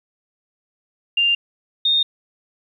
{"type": "tone pair in turn", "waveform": "sine", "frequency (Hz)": [2794, 3675], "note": ["F7", "A#7"], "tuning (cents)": [0, -25], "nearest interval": "perfect fourth", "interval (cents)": 475, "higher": "second", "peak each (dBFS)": -14, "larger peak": "neither", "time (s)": [[1.17, 1.35], [1.85, 2.03]], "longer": "neither", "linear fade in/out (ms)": 5, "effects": ["9-bit"]}